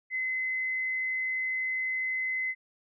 sine tone, 2043 Hz, C7, 42 cents flat, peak -28 dBFS, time 0.1-2.55 s, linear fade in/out 50 ms, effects none

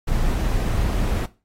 brown noise, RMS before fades -21 dBFS, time 0.07-1.26 s, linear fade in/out 10 ms, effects noise-tail reverb RT60 0.3 s tail -17 dB re dry + AAC 48 kbps

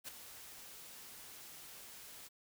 white noise with ADSR envelope, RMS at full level -43 dBFS, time 0.04-2.29 s, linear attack 40 ms, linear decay 10 ms, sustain -10 dB, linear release 23 ms, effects none

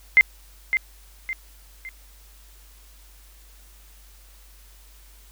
sine tone with echo, 2085 Hz, C7, 7 cents flat, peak -9 dBFS, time 0.17-0.21 s, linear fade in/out 0 ms, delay 560 ms, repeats 3, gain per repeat -8 dB, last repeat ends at 1.89 s, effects added 49 Hz sine -48 dBFS peak until 5.31 s + white hiss -54 dBFS RMS until 5.31 s

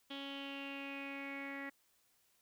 sawtooth tone with low-pass filter sweep, 277.2 Hz, C#4, in tune, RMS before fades -45 dBFS, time 0.1-1.7 s, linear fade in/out 10 ms, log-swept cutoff 3300 to 2000 Hz, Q 8.3, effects white hiss -74 dBFS RMS until 2.41 s

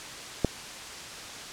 click, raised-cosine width 2 ms, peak -8 dBFS, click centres 0.447 s, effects white hiss -40 dBFS RMS until 1.52 s + low-pass 7000 Hz 12 dB/octave

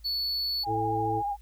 triangle tone, 4435 Hz, C#8, in tune, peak -26 dBFS, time 0.04-0.65 s, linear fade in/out 20 ms
sine tone with vibrato, 814 Hz, G#5, 35 cents flat, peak -27 dBFS, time 0.63-1.37 s, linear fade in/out 50 ms, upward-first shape sine, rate 14 Hz, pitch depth 34 cents each way
harmonic tone, 110 Hz, A2, in tune, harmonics 1 / 3 / 4, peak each -33 / -33 / -33 dBFS, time 0.66-1.23 s, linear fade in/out 50 ms
effects added 54 Hz sine -48 dBFS peak until 1.41 s + white hiss -65 dBFS RMS until 1.41 s

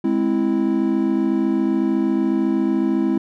triangle chord, Ab augmented, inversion none, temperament equal, 207.7 / 261.6 / 329.6 Hz, Ab3 / C4 / E4, 0 / 0 / 0 cents, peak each -20 / -19 / -18 dBFS, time 0.04-3.18 s, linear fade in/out 5 ms, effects none

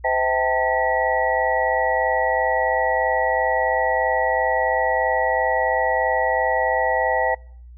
sine tone cluster, 513 / 643 / 785 / 888 / 1933 Hz, C5 / E5 / G5 / A5 / B6, -34 / -43 / +2 / +16 / -38 cents, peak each -24 dBFS, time 0.04-7.35 s, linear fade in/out 10 ms, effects noise-tail reverb RT60 0.6 s tail -26 dB re dry + added 60 Hz sine -39 dBFS peak until 7.77 s

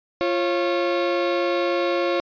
35% pulse tone pair together, 346.5 / 545 Hz, F4 / C#5, -14 / -29 cents, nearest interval minor sixth, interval 785 cents, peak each -21 dBFS, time 0.21-2.2 s, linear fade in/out 0 ms, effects resampled to 11025 Hz

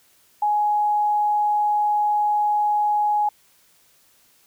sine tone, 836 Hz, G#5, 11 cents sharp, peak -17 dBFS, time 0.42-3.29 s, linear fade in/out 5 ms, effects white hiss -58 dBFS RMS until 4.46 s

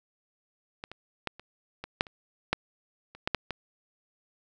clicks, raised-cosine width 0.3 ms, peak -21 / -26 / -14 / -29 / -21 / -7 / -30 / -8 / -30 / -11 / -9 / -17 dBFS, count 12, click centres 0.839 / 0.916 / 1.273 / 1.396 / 1.84 / 2.009 / 2.068 / 2.53 / 3.15 / 3.275 / 3.347 / 3.507 s, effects none

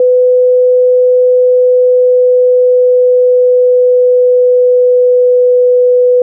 sine tone with pitch glide, 501 to 496.1 Hz, B4 to B4, +25 to +8 cents, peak -4 dBFS, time 0-6.22 s, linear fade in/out 2 ms, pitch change -17 cents, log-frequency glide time 1.37-5.61 s, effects none

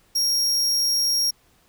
40% pulse tone, 5588 Hz, F8, in tune, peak -18 dBFS, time 0.15-1.31 s, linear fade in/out 10 ms, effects pink hiss -60 dBFS RMS until 1.68 s

